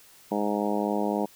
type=harmonic tone; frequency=103.6 Hz; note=G#2; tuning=4 cents flat; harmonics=2 / 3 / 4 / 5 / 6 / 7 / 8 / 9; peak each=-29 / -31 / -32 / -33 / -34 / -34 / -35 / -36 dBFS; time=0.31-1.26 s; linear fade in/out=10 ms; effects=white hiss -54 dBFS RMS until 1.35 s